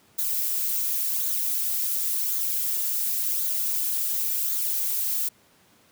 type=noise with flanger; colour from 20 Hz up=violet; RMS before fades=-26 dBFS; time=0.18-5.29 s; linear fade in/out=10 ms; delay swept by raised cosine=0.36 to 3.56 ms; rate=0.92 Hz; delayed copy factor=-0.5; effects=pink hiss -59 dBFS RMS until 5.91 s + high-pass 100 Hz 12 dB/octave